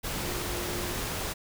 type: tone in noise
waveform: sine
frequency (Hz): 353.4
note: F4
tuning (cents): +21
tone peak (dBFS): -38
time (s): 0.22-0.94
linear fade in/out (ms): 20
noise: pink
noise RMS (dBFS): -33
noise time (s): 0.03-1.34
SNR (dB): -8
effects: none